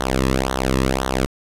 sawtooth tone with flanger, 65.41 Hz, C2, in tune, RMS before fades -20 dBFS, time 0-1.26 s, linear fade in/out 0 ms, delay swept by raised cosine 0.4 to 1.36 ms, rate 1.9 Hz, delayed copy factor -0.85, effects low-pass 12000 Hz 12 dB/octave

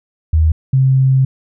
sine tone pair in turn, 79.2 / 132.55 Hz, D#2 / C3, +31 / +23 cents, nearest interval major sixth, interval 892 cents, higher second, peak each -8 dBFS, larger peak neither, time 0.33-0.52 / 0.73-1.25 s, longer second, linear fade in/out 5 ms, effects none

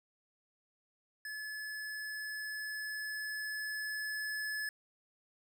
square tone with level ramp, 1717 Hz, A6, 43 cents flat, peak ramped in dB -41 to -36 dBFS, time 1.25-4.69 s, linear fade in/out 2 ms, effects none

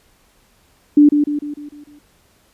sine tone with echo, 293.7 Hz, D4, in tune, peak -5 dBFS, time 0.97-1.09 s, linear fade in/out 5 ms, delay 150 ms, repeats 6, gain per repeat -6 dB, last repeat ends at 1.99 s, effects pink hiss -56 dBFS RMS until 2.53 s + resampled to 32000 Hz

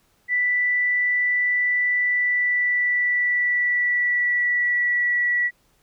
sine tone with pitch glide, 1975.5 to 1943.8 Hz, B6 to B6, 0 to -28 cents, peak -18 dBFS, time 0.28-5.51 s, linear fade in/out 50 ms, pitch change -28 cents, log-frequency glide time 1.99-5.16 s, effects pink hiss -63 dBFS RMS until 5.82 s

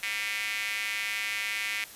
square tone with high-pass filter, 106.2 Hz, G#2, 39 cents sharp, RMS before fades -32 dBFS, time 0.03-1.84 s, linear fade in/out 0 ms, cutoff 2200 Hz, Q 4.4, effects white hiss -47 dBFS RMS until 1.95 s + resampled to 32000 Hz

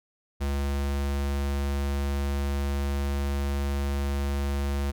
square tone, 70.1 Hz, C#2, 20 cents sharp, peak -26 dBFS, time 0.4-4.92 s, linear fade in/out 20 ms, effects none

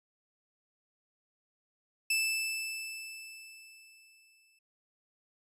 sawtooth tone with exponential decay, 2637 Hz, E7, in tune, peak -23 dBFS, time 2.1-4.59 s, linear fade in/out 5 ms, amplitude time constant 540 ms, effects resampled to 32000 Hz

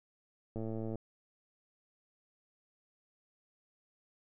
click train, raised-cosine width 2 ms, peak -27 dBFS, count 45, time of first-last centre 0.56-0.956 s, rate 111 Hz, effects none

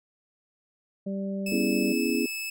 harmonic tone, 195.7 Hz, G3, 3 cents flat, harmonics 1 / 2 / 3, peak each -29 / -39 / -37 dBFS, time 1.06-1.93 s, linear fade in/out 10 ms
sawtooth tone, 2608 Hz, E7, 19 cents flat, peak -28 dBFS, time 1.46-2.5 s, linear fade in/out 5 ms
clicks, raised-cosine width 2 ms, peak -36 dBFS, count 8, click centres 1.485 / 1.534 / 1.616 / 1.719 / 1.829 / 2.06 / 2.101 / 2.151 s
sine chord, C# minor seventh, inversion third, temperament equal with one note detuned, 244 / 277.2 / 329.6 / 415.3 Hz, B3 / C#4 / E4 / G#4, -21 / 0 / 0 / 0 cents, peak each -28 / -29 / -29 / -31 dBFS, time 1.52-2.26 s, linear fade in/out 2 ms
effects none

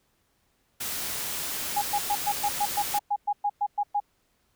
white noise, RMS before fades -32 dBFS, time 0.8-2.99 s, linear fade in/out 10 ms
sine tone bursts, 822 Hz, G#5, 18 cents flat, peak -22 dBFS, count 14, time 1.76-4.002 s, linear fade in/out 10 ms, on 58 ms, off 110 ms
effects pink hiss -70 dBFS RMS until 4.55 s

